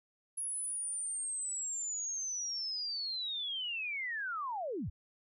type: linear sweep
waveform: sine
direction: down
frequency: 10550 to 52.9 Hz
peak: -35 dBFS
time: 0.37-4.9 s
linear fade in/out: 10 ms
effects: none